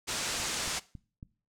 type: low-pass noise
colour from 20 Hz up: white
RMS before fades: -34 dBFS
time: 0.07-0.8 s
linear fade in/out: 20 ms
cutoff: 8100 Hz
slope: 24 dB/octave
type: click train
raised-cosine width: 5 ms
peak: -31 dBFS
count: 4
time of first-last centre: 0.4-1.229 s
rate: 3.62 Hz
effects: noise-tail reverb RT60 0.4 s tail -20 dB re dry